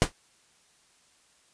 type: noise with exponential decay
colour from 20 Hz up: pink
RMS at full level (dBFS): -18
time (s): 0.02-0.12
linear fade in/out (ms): 0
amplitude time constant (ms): 20
effects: white hiss -63 dBFS RMS until 1.53 s + resampled to 22050 Hz